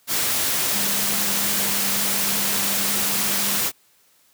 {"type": "tone in noise", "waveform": "sine", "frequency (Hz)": 200, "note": "G3", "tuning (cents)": 35, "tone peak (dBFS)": -33, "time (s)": [0.7, 3.62], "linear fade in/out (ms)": 50, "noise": "white", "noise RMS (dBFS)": -22, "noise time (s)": [0.07, 3.72], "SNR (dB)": -14, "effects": ["white hiss -59 dBFS RMS until 4.33 s", "high-pass 80 Hz 12 dB/octave"]}